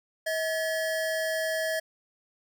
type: tone pair together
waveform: square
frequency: 640.2 / 1709 Hz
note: D#5 / G#6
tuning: +49 / +49 cents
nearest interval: octave + perfect fourth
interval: 1700 cents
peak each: -29 / -33 dBFS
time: 0.26-1.8 s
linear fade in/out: 10 ms
effects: none

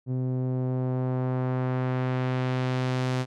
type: tone with low-pass filter sweep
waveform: sawtooth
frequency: 128 Hz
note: C3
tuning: 38 cents flat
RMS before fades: -27 dBFS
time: 0.06-3.26 s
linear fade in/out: 50 ms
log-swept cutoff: 310 to 6900 Hz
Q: 0.75
effects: none

